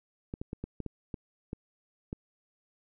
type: clicks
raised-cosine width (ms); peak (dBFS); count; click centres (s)
3; -23; 9; 0.339 / 0.415 / 0.531 / 0.64 / 0.803 / 0.863 / 1.142 / 1.531 / 2.129
effects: none